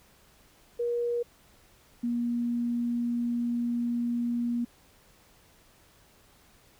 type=tone pair in turn; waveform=sine; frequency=476.6 / 238.3 Hz; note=A#4 / A#3; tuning=+38 / +38 cents; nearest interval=octave; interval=1200 cents; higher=first; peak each=-26 dBFS; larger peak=neither; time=0.79-1.23 / 2.03-4.65 s; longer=second; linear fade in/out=10 ms; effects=pink hiss -60 dBFS RMS until 6.79 s